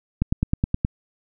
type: click train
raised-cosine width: 5 ms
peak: -7 dBFS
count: 7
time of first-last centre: 0.22-0.849 s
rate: 9.54 Hz
effects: none